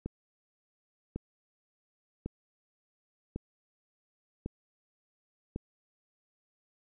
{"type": "click train", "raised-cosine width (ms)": 3, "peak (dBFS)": -22, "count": 6, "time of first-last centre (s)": [0.06, 5.561], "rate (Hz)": 0.909, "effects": []}